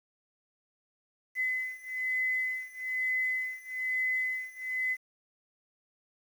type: beating tone pair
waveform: sine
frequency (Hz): 2026 / 2027.1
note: B6 / B6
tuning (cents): +44 / +45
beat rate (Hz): 1.1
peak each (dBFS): -32 / -33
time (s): 1.35-4.97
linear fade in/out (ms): 50
effects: 9-bit